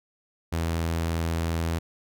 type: tone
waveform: sawtooth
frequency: 82.7 Hz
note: E2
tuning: 6 cents sharp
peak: -21 dBFS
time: 0.52-1.79 s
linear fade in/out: 10 ms
effects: none